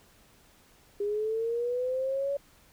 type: linear sweep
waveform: sine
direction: up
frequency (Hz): 403.9 to 567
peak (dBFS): -27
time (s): 1-2.37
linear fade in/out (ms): 5
effects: pink hiss -60 dBFS RMS until 2.72 s